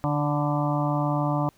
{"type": "harmonic tone with a mistuned harmonic", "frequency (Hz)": 146.83, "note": "D3", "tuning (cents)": 0, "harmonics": [1, 2, 4, 5, 6, 7, 8], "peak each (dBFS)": [-25, -28, -31, -32, -33, -33, -34], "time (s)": [0.04, 1.49], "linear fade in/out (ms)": 0, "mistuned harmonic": 7, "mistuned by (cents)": -32, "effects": ["pink hiss -61 dBFS RMS until 1.57 s"]}